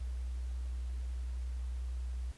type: tone with vibrato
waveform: sine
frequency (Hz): 61.74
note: B1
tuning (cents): 0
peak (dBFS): -35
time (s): 0-2.32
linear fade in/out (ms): 10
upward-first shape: sine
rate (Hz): 11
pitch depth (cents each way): 25
effects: pink hiss -60 dBFS RMS until 2.37 s + resampled to 24000 Hz